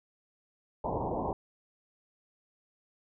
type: low-pass noise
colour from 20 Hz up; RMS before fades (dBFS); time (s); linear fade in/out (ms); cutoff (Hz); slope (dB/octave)
white; -33; 0.84-1.33; 2; 1000; 96
effects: none